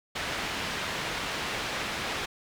white low-pass noise, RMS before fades -33 dBFS, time 0.15-2.26 s, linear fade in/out 10 ms, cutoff 3000 Hz, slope 12 dB/octave, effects none

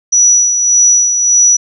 sine tone with tremolo, 5880 Hz, F#8, 12 cents flat, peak -4 dBFS, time 0.12-1.57 s, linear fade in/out 10 ms, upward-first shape sine, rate 1.7 Hz, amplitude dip 50%, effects none

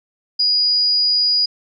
sine tone, 4901 Hz, D#8, 27 cents flat, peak -13 dBFS, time 0.39-1.46 s, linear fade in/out 10 ms, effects none

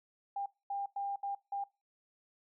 sine tone bursts at uneven times, 799 Hz, G5, 33 cents sharp, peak -34 dBFS, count 5, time 0.36-0.46 / 0.7-0.86 / 0.96-1.16 / 1.23-1.35 / 1.52-1.64 s, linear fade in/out 5 ms, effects noise-tail reverb RT60 0.3 s tail -24 dB re dry

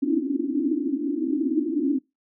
white band-pass noise, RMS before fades -24 dBFS, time 0.02-1.99 s, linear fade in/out 10 ms, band 260 to 330 Hz, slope 96 dB/octave, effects noise-tail reverb RT60 0.2 s tail -22 dB re dry

